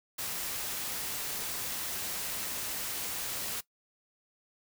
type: noise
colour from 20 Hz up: white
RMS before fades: -36 dBFS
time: 0.18-3.61 s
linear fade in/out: 10 ms
effects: noise-tail reverb RT60 0.1 s tail -19 dB re dry